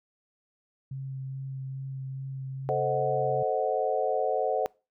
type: tone with vibrato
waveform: sine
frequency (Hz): 133.8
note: C3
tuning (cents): +39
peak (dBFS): -33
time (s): 0.91-3.43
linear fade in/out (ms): 5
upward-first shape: sine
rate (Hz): 2.4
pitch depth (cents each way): 12
type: chord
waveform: sine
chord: A diminished seventh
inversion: none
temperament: equal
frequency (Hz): 440 / 523.3 / 622.3 / 740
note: A4 / C5 / Eb5 / Gb5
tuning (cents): 0 / 0 / 0 / 0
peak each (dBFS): -30 / -30 / -31 / -29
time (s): 2.69-4.66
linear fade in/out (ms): 0
effects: noise-tail reverb RT60 0.3 s tail -24 dB re dry